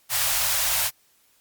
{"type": "band-stop noise", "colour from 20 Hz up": "white", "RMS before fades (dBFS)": -23, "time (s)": [0.09, 0.91], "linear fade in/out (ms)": 50, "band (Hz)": [140, 560], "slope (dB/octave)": 48, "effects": ["white hiss -62 dBFS RMS until 1.4 s", "Opus 48 kbps"]}